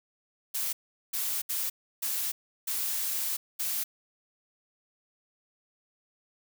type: noise bursts at uneven times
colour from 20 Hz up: blue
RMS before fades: -31 dBFS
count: 6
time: 0.54-0.73 / 1.13-1.42 / 1.49-1.7 / 2.02-2.32 / 2.67-3.37 / 3.59-3.84 s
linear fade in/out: 10 ms
effects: none